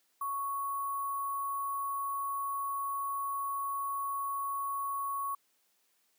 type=tone with sample-and-hold; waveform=sine; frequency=1108.7 Hz; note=C#6; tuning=in tune; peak=-32 dBFS; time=0.21-5.35 s; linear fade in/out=5 ms; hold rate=11025 Hz; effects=white hiss -73 dBFS RMS until 6.18 s + high-pass 200 Hz 12 dB/octave